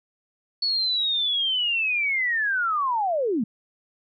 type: linear sweep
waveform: sine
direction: down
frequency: 4435 to 196.5 Hz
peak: -21 dBFS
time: 0.62-3.44 s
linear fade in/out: 5 ms
effects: none